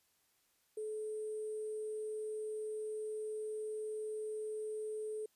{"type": "tone with sample-and-hold", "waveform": "sine", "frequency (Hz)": 430.3, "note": "A4", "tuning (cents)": -39, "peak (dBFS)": -38, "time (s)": [0.77, 5.26], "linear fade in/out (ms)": 5, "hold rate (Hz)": 8820, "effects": ["white hiss -75 dBFS RMS until 5.35 s", "resampled to 32000 Hz"]}